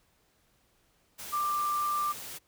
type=tone in noise; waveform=sine; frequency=1184 Hz; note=D6; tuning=14 cents sharp; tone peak=-27 dBFS; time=1.32-2.13 s; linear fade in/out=20 ms; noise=white; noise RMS=-42 dBFS; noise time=1.18-2.39 s; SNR=+12 dB; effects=pink hiss -69 dBFS RMS until 2.47 s